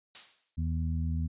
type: noise with exponential decay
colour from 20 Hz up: blue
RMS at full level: -36 dBFS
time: 0.15-0.56 s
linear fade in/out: 0 ms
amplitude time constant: 87 ms
type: harmonic tone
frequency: 81.1 Hz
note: E2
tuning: 28 cents flat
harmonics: 1 / 2 / 3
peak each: -29 / -35 / -39 dBFS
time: 0.57-1.28 s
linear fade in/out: 20 ms
effects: resampled to 8000 Hz